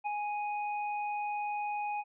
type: tone with ADSR envelope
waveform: square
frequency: 830.6 Hz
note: G#5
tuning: in tune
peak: -30 dBFS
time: 0.04-2.04 s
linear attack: 27 ms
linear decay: 8 ms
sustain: -3 dB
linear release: 44 ms
effects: resampled to 8000 Hz